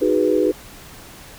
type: chord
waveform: sine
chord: G# minor seventh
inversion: second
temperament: equal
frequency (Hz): 311.1 / 370 / 415.3 / 493.9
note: D#4 / F#4 / G#4 / B4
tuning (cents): 0 / 0 / 0 / 0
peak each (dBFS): -20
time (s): 0.01-0.52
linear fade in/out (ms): 10
effects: pink hiss -41 dBFS RMS until 1.38 s